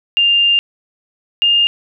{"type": "tone pair in turn", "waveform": "sine", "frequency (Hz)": [2800, 2818], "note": ["F7", "F7"], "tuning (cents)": [4, 15], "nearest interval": "unison", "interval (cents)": 11, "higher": "second", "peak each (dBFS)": -9, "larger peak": "neither", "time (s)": [[0.17, 0.59], [1.42, 1.67]], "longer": "first", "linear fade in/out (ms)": 0, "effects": []}